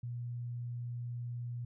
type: tone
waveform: sine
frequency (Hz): 120.5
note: B2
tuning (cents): -42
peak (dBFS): -37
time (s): 0.03-1.65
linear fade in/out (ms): 5
effects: none